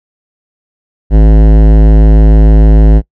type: tone with hard clipping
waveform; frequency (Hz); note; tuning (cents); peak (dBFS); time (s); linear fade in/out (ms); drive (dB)
sine; 53.3; G#1; +46; -3; 1.1-3.02; 50; 17
effects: noise-tail reverb RT60 0.1 s tail -23 dB re dry